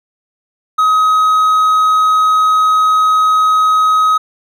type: tone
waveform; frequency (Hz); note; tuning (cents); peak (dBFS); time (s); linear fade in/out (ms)
triangle; 1266; D#6; +30; -6; 0.78-4.18; 10
effects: none